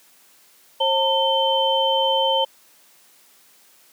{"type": "tone cluster", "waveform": "sine", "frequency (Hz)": [535, 901, 3092], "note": ["C5", "A5", "G7"], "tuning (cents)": [38, 41, -24], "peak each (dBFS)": -21, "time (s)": [0.8, 2.45], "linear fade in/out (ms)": 10, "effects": ["white hiss -54 dBFS RMS until 3.92 s", "high-pass 200 Hz 12 dB/octave"]}